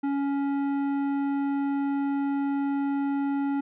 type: tone with tanh clipping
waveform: sine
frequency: 279.5 Hz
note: C#4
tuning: 14 cents sharp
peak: -26 dBFS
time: 0.03-3.61 s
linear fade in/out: 10 ms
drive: 12 dB
effects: none